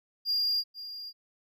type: tone with echo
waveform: triangle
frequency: 4809 Hz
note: D8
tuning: 40 cents sharp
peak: -24 dBFS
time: 0.25-0.64 s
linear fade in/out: 50 ms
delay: 490 ms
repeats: 1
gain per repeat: -13 dB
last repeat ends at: 1.13 s
effects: none